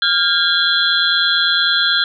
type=tone cluster; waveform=sine; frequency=1402 / 1614 / 3261 / 3430 / 4071 Hz; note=F6 / G#6 / G#7 / A7 / C8; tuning=+6 / -50 / -32 / -45 / -48 cents; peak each=-19 dBFS; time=0.02-2.04 s; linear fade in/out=2 ms; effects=none